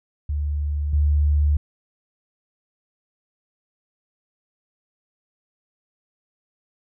sine tone pair in turn, 73.42 / 73.74 Hz, D2 / D2, 0 / +8 cents, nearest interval unison, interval 8 cents, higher second, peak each -21 / -15 dBFS, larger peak second, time 0.29-0.93 / 0.93-1.57 s, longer neither, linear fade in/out 5 ms, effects none

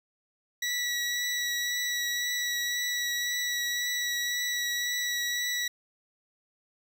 20% pulse tone with vibrato, 1942 Hz, B6, 30 cents flat, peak -23 dBFS, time 0.62-5.68 s, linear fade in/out 5 ms, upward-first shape triangle, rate 1.9 Hz, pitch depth 15 cents each way, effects none

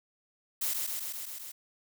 blue noise with echo, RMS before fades -31 dBFS, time 0.61-0.74 s, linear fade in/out 10 ms, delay 130 ms, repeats 6, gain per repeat -2 dB, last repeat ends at 1.52 s, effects none

